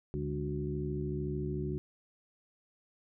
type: harmonic tone with a mistuned harmonic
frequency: 73.42 Hz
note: D2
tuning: in tune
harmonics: 1 / 2 / 3 / 4 / 5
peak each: -40 / -36 / -42 / -42 / -38 dBFS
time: 0.14-1.78 s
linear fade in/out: 0 ms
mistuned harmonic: 3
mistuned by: -92 cents
effects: none